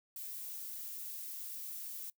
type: noise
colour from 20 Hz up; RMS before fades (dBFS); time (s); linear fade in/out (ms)
violet; -44; 0.16-2.1; 2
effects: noise-tail reverb RT60 0.1 s tail -21 dB re dry